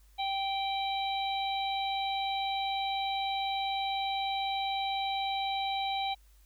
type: harmonic tone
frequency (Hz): 782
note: G5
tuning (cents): -4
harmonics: 1 / 3 / 4 / 5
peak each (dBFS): -31 / -40 / -42 / -37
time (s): 0.18-6.15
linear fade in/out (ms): 20
effects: added 50 Hz sine -57 dBFS peak until 6.45 s + white hiss -68 dBFS RMS until 6.45 s